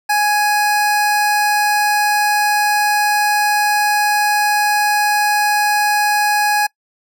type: tone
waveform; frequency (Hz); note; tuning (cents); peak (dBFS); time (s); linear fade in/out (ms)
25% pulse; 833; G#5; +5; -9; 0.09-6.67; 10
effects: noise-tail reverb RT60 0.1 s tail -24 dB re dry